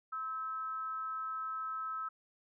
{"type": "tone with amplitude modulation", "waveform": "sine", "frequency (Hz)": 1298, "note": "E6", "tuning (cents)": -27, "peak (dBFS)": -34, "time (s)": [0.12, 2.09], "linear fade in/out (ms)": 10, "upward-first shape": "sine", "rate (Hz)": 273, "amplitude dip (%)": 45, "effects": []}